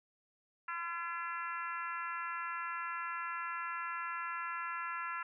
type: harmonic tone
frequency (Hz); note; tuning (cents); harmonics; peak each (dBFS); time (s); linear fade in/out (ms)
340; F4; -46; 3 / 4 / 5 / 6 / 7 / 8; -43 / -40 / -44 / -49 / -51 / -50; 0.68-5.23; 5
effects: none